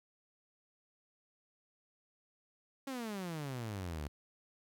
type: exponential sweep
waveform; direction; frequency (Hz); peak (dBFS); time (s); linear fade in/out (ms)
sawtooth; down; 277.6 to 69.1; -35; 2.87-4.08; 5
effects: 12-bit